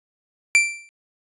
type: tone with exponential decay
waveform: 45% pulse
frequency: 2349 Hz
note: D7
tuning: in tune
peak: -9 dBFS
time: 0.55-0.89 s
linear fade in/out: 0 ms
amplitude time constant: 72 ms
effects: resampled to 24000 Hz